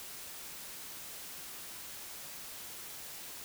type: silence
effects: white hiss -46 dBFS RMS until 3.44 s